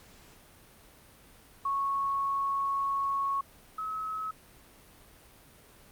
sine tone pair in turn, 1104 / 1285.5 Hz, C#6 / E6, -7 / -44 cents, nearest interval minor third, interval 263 cents, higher second, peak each -27 / -32 dBFS, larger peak first, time 1.65-3.41 / 3.78-4.31 s, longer first, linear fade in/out 5 ms, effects pink hiss -56 dBFS RMS until 5.91 s + Opus 48 kbps

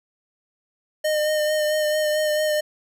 square tone with vibrato, 610 Hz, D#5, 34 cents flat, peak -20 dBFS, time 1.04-2.61 s, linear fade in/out 10 ms, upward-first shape sine, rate 4.5 Hz, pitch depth 21 cents each way, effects none

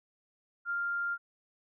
sine tone, 1396.9 Hz, F6, in tune, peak -30 dBFS, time 0.65-1.18 s, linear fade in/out 50 ms, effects none

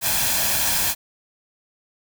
white noise with comb filter, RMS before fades -21 dBFS, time 0.01-0.95 s, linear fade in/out 50 ms, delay 1.2 ms, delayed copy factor +0.55, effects none

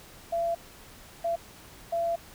sine tone bursts at uneven times, 677 Hz, E5, 46 cents sharp, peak -25 dBFS, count 3, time 0.32-0.55 / 1.24-1.36 / 1.92-2.16 s, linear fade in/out 10 ms, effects pink hiss -50 dBFS RMS until 2.34 s

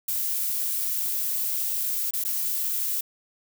violet noise with dropouts, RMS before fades -27 dBFS, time 0.08-3.01 s, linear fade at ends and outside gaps 5 ms, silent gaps 2.109-2.135 / 2.239-2.249 s, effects none

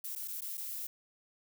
violet noise with dropouts, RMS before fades -40 dBFS, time 0.04-0.87 s, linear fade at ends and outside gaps 5 ms, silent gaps 0.153-0.159 / 0.277-0.281 / 0.408-0.418 / 0.573-0.577 s, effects none

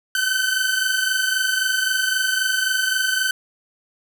sawtooth tone pair together, 1515.2 / 1539 Hz, F#6 / G6, +41 / -32 cents, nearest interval unison, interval 27 cents, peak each -18 dBFS, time 0.15-3.31 s, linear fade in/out 2 ms, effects none

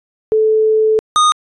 sine / square tone pair in turn, 436 / 1233.2 Hz, A4 / D#6, -16 / -16 cents, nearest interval octave + tritone, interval 1800 cents, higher second, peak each -9 dBFS, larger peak neither, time 0.32-0.99 / 1.16-1.32 s, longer first, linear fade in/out 0 ms, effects resampled to 22050 Hz

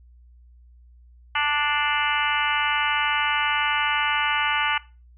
harmonic tone with a mistuned harmonic, 293.7 Hz, D4, in tune, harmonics 3 / 4 / 5 / 6 / 7 / 8 / 9 / 10, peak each -27 / -28 / -27 / -31 / -28 / -33 / -31 / -29 dBFS, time 1.35-4.78 s, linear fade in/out 5 ms, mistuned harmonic 7, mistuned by +27 cents, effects noise-tail reverb RT60 0.3 s tail -19 dB re dry + added 60 Hz sine -48 dBFS peak until 5.17 s

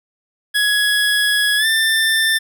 25% pulse tone with pitch glide, 1675 to 1784.9 Hz, G#6 to A6, +14 to +24 cents, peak -10 dBFS, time 0.54-2.39 s, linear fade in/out 20 ms, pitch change +110 cents, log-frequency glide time 1.57-1.66 s, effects none

